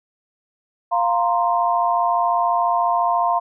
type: chord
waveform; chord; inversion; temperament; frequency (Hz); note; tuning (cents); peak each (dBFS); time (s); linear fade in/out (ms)
sine; F suspended fourth; none; equal; 698.5 / 932.3 / 1046.5; F5 / Bb5 / C6; 0 / 0 / 0; -19 / -21 / -21; 0.91-3.4; 20
effects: none